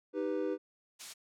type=chord; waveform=triangle; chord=Eb augmented; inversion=none; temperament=equal; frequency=311.1 / 392 / 493.9 Hz; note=Eb4 / G4 / B4; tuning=0 / 0 / 0 cents; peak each=-34 dBFS; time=0.13-0.58 s; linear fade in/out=50 ms
type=noise; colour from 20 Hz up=blue; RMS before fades=-39 dBFS; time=0.99-1.14 s; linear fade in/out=20 ms
effects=low-pass 7000 Hz 12 dB/octave